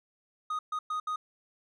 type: tone bursts at uneven times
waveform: triangle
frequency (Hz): 1244.5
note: D#6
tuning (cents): 0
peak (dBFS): -28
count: 4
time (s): 0.5-0.59 / 0.72-0.79 / 0.9-1 / 1.07-1.16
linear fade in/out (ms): 5
effects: resampled to 24000 Hz